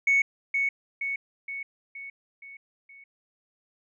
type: tone with echo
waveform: sine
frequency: 2217 Hz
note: C#7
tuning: in tune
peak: -17 dBFS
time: 0.07-0.22 s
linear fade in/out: 5 ms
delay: 470 ms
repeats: 6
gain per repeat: -5 dB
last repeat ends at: 3.04 s
effects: tanh soft clip ceiling -15 dBFS